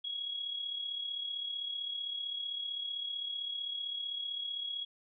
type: tone with amplitude modulation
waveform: sine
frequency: 3322 Hz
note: G#7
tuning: in tune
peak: -33 dBFS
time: 0.04-4.85 s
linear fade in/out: 10 ms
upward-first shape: sine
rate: 35.6 Hz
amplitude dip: 55%
effects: none